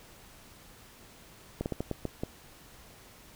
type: slowing click train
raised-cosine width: 2 ms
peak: -18 dBFS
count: 7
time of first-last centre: 1.61-2.235 s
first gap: 49 ms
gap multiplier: 1.3
effects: pink hiss -54 dBFS RMS until 3.35 s